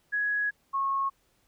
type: tone pair in turn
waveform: sine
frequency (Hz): 1672 / 1092.5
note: G#6 / C#6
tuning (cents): +11 / -26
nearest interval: perfect fifth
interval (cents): 737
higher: first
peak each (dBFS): -25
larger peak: neither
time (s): 0.12-0.51 / 0.73-1.1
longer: first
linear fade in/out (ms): 20
effects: pink hiss -69 dBFS RMS until 1.47 s